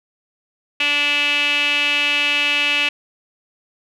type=tone with band-pass filter; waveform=sawtooth; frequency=290.6 Hz; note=D4; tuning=18 cents flat; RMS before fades=-18 dBFS; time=0.8-2.89 s; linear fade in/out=5 ms; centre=2700 Hz; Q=7.2; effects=none